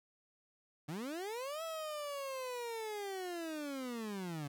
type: linear two-way sweep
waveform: 30% pulse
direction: up then down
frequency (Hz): 138.59 to 659.3 to 138.59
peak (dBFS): -37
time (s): 0.88-4.48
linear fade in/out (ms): 10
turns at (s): 1.63
effects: none